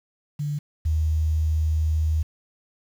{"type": "tone pair in turn", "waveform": "sine", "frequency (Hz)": [146.83, 78.39], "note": ["D3", "D#2"], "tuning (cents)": [0, 13], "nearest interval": "major seventh", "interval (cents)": 1087, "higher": "first", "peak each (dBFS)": [-24, -19], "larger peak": "second", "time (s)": [[0.39, 0.59], [0.85, 2.23]], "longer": "second", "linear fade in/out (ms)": 10, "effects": ["8-bit"]}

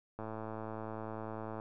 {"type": "click train", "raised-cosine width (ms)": 1, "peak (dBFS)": -28, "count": 156, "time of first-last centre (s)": [0.19, 1.599], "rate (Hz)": 110, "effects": []}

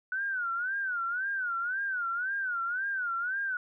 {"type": "tone with vibrato", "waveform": "sine", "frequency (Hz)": 1480, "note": "F#6", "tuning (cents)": 0, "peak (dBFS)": -29, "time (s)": [0.12, 3.57], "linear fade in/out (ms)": 2, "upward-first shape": "sine", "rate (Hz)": 1.9, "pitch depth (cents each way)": 150, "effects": []}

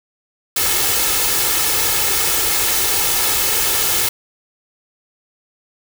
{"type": "noise with comb filter", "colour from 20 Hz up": "white", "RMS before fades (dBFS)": -17, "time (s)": [0.56, 4.09], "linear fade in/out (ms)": 5, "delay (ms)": 2.3, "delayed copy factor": 0.6, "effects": []}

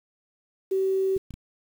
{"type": "tone", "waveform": "sine", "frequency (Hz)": 383.2, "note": "G4", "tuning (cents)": -39, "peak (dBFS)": -21, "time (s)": [0.71, 1.18], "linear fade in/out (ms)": 10}
{"type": "clicks", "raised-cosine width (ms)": 5, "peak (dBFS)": -27, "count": 3, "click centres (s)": [1.165, 1.307, 1.34]}
{"effects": ["8-bit"]}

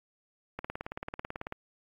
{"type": "click train", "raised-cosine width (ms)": 0.5, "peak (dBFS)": -21, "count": 18, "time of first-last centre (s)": [0.59, 1.524], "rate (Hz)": 18.2, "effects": ["AAC 32 kbps"]}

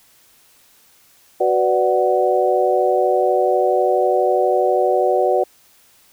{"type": "harmonic tone with a mistuned harmonic", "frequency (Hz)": 124, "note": "B2", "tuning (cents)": 7, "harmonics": [3, 4, 5, 6], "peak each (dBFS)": [-19, -19, -19, -19], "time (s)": [1.4, 5.44], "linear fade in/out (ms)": 10, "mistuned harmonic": 5, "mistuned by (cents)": -91, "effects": ["white hiss -53 dBFS RMS until 6.12 s"]}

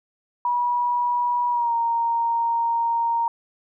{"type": "tone with pitch glide", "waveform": "sine", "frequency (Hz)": [969, 929.5], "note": ["B5", "A#5"], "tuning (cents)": [-33, -5], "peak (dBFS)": -19, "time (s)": [0.45, 3.28], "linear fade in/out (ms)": 2, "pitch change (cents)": -72, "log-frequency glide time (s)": [1.5, 1.74], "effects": []}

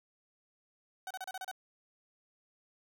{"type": "tone bursts", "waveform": "30% pulse", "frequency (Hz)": 753, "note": "F#5", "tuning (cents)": 30, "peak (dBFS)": -36, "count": 7, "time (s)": [1.07, 1.514], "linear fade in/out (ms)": 2, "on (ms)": 36, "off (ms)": 32, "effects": []}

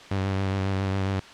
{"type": "tone with vibrato", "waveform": "sawtooth", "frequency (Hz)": 96.6, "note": "G2", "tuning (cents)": -25, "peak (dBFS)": -20, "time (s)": [0.11, 1.2], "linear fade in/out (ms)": 5, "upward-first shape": "triangle", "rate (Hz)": 7.3, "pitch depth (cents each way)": 34, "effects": ["white hiss -45 dBFS RMS until 1.33 s", "low-pass 4000 Hz 12 dB/octave"]}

